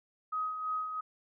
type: tone with tremolo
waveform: sine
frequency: 1260 Hz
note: D#6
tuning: 21 cents sharp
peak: -30 dBFS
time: 0.32-1.01 s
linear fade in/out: 10 ms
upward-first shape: sine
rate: 3 Hz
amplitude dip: 50%
effects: none